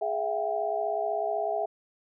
sine tone cluster, 417.5 / 661 / 717 / 789 Hz, G#4 / E5 / F5 / G5, +9 / +5 / +45 / +11 cents, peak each -33 / -29 / -34 / -34 dBFS, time 0.01-1.66 s, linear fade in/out 10 ms, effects none

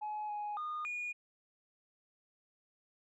sine tone with pitch steps, 847 / 834 / 1224 / 2443 Hz, G#5 / G#5 / D#6 / D#7, +34 / +7 / -29 / -32 cents, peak -35 dBFS, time 0.01-1.13 s, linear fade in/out 20 ms, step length 280 ms, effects tanh soft clip ceiling -34 dBFS

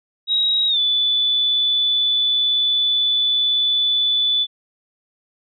sine tone with pitch glide, 3816 to 3479 Hz, A#7 to A7, +40 to -20 cents, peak -15 dBFS, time 0.27-4.47 s, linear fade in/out 50 ms, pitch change -160 cents, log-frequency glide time 0.68-0.79 s, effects none

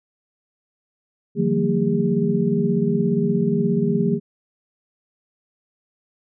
sine tone cluster, 150.1 / 173.1 / 190 / 228 / 404.8 Hz, D3 / F3 / F#3 / A#3 / G#4, +38 / -15 / +46 / -38 / -44 cents, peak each -25 / -23 / -24 / -22 / -23 dBFS, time 1.35-4.2 s, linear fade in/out 50 ms, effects none

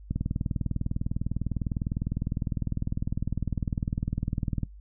click train, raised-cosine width 5 ms, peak -16 dBFS, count 91, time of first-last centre 0.11-4.633 s, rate 19.9 Hz, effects noise-tail reverb RT60 0.1 s tail -18 dB re dry + added 50 Hz sine -44 dBFS peak until 4.8 s

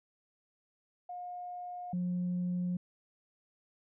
sine tone pair in turn, 715 / 178.75 Hz, F5 / F3, +41 / +41 cents, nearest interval 2 octaves, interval 2400 cents, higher first, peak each -39 / -29 dBFS, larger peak second, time 1.09-1.93 / 1.93-2.77 s, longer neither, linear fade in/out 5 ms, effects tanh soft clip ceiling -28 dBFS

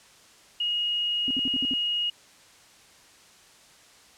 sine tone, 2877 Hz, F#7, 49 cents flat, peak -24 dBFS, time 0.6-2.1 s, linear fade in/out 5 ms
sine tone bursts, 261.6 Hz, C4, in tune, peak -28 dBFS, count 6, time 1.28-1.737 s, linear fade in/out 0 ms, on 27 ms, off 59 ms
effects white hiss -54 dBFS RMS until 4.17 s + low-pass 8000 Hz 12 dB/octave

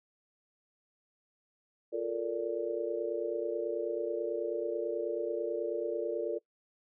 sine chord, Bb major seventh, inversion second, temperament just, 349.6 / 437 / 466.2 / 582.7 Hz, F4 / A4 / Bb4 / D5, +2 / -12 / 0 / -14 cents, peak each -37 / -37 / -35 / -37 dBFS, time 1.92-6.39 s, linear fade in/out 20 ms, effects noise-tail reverb RT60 0.1 s tail -22 dB re dry

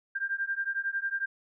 sine beating tone pair, 1586 / 1597 Hz, G6 / G6, +20 / +32 cents, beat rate 11 Hz, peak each -32 / -32 dBFS, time 0.15-1.26 s, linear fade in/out 10 ms, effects none

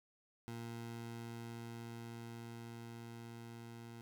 20% pulse tone with level ramp, 116.54 Hz, A#2, in tune, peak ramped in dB -39 to -45 dBFS, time 0.48-4.01 s, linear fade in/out 0 ms, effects none

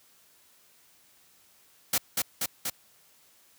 white noise with echo, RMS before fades -25 dBFS, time 1.93-1.98 s, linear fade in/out 5 ms, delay 240 ms, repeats 3, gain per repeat -2 dB, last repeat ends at 2.7 s, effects white hiss -61 dBFS RMS until 3.58 s + high-pass 60 Hz 12 dB/octave

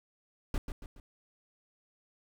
brown noise with echo, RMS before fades -30 dBFS, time 0.54-0.58 s, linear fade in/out 2 ms, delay 140 ms, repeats 3, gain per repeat -7 dB, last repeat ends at 1 s, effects none

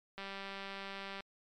click train, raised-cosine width 0.3 ms, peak -28 dBFS, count 202, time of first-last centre 0.18-1.206 s, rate 196 Hz, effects MP3 96 kbps

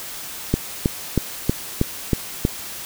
click train, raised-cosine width 3 ms, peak -3 dBFS, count 7, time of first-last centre 0.54-2.451 s, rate 3.14 Hz, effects white hiss -33 dBFS RMS until 2.85 s

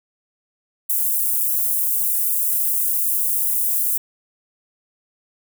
white high-pass noise, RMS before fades -20 dBFS, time 0.89-3.98 s, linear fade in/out 10 ms, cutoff 10000 Hz, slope 24 dB/octave, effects none

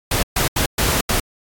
pink noise bursts at uneven times, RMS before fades -18 dBFS, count 5, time 0.11-0.23 / 0.36-0.48 / 0.56-0.66 / 0.78-1.01 / 1.09-1.2 s, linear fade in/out 5 ms, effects AAC 64 kbps

